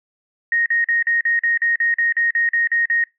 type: tone bursts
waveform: sine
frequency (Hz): 1864.7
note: A#6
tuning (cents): 0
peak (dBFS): -15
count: 14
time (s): 0.52-3.039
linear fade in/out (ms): 2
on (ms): 140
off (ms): 43
effects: noise-tail reverb RT60 0.2 s tail -23 dB re dry

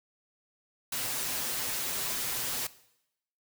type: noise with comb filter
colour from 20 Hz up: white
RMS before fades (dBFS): -33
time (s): 0.92-2.67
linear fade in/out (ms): 5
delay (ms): 7.9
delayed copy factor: +0.7
effects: noise-tail reverb RT60 0.8 s tail -18 dB re dry

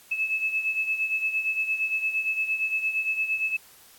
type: beating tone pair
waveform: sine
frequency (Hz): 2600 / 2608.7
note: E7 / E7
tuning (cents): -24 / -19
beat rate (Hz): 8.7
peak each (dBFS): -25 / -31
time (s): 0.11-3.57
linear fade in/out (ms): 10
effects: white hiss -53 dBFS RMS until 3.98 s + AAC 64 kbps

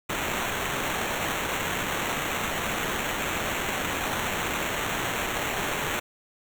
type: noise with sample-and-hold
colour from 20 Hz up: blue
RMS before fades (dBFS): -29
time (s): 0.09-6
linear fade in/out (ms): 10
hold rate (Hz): 4900
effects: none

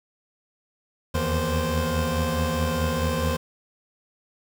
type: tone cluster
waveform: 25% pulse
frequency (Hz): 78.8 / 83.5 / 236.2 / 521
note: D#2 / E2 / A#3 / C5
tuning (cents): +23 / +23 / +23 / -7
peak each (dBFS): -24 / -24 / -29 / -24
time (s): 1.14-3.37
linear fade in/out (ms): 10
effects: 8-bit

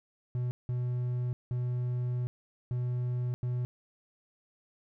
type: tone bursts at uneven times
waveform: triangle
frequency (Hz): 123.47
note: B2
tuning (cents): 0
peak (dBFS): -27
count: 5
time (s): 0.35-0.51 / 0.69-1.33 / 1.51-2.27 / 2.71-3.34 / 3.43-3.65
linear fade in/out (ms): 0
effects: none

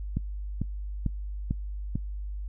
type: click train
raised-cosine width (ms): 5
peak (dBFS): -15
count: 5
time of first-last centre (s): 0.17-1.956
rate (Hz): 2.24
effects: noise-tail reverb RT60 0.1 s tail -23 dB re dry + added 50 Hz sine -32 dBFS peak until 2.48 s

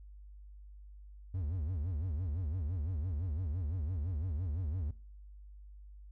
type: tone with vibrato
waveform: triangle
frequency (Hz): 82.6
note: E2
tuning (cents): +4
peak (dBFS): -31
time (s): 1.34-4.91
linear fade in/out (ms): 5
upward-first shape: sine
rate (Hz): 5.9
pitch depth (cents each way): 260
effects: noise-tail reverb RT60 0.5 s tail -20 dB re dry + added 50 Hz sine -49 dBFS peak until 6.11 s

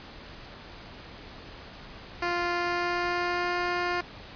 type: tone with pitch glide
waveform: 10% pulse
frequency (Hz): 349.2 to 353.3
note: F4 to F4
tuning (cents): 0 to +20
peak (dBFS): -18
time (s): 2.22-4.01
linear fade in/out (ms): 5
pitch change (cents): +20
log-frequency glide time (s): 2.54-3.55
effects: pink hiss -45 dBFS RMS until 4.35 s + resampled to 11025 Hz

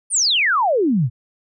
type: exponential sweep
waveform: sine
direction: down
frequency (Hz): 9760 to 107.8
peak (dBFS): -14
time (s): 0.1-1.1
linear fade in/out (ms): 50
effects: none

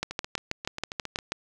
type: two click trains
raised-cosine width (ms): 0.2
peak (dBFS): -11 / -17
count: 9 / 9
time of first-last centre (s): 0.03-1.32 / 0.11-1.188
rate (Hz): 6.2 / 7.42
effects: none

